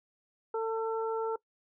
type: harmonic tone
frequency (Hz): 447.9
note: A4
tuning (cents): +31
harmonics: 1 / 2 / 3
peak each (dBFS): -30 / -36 / -40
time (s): 0.54-1.36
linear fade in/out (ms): 5
effects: noise-tail reverb RT60 0.1 s tail -21 dB re dry